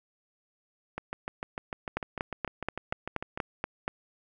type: two click trains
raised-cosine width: 0.5 ms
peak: -19 / -14 dBFS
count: 17 / 9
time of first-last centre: 0.98-3.375 / 1.97-3.879 s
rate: 6.68 / 4.19 Hz
effects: none